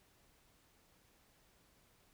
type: silence
effects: pink hiss -70 dBFS RMS until 2.13 s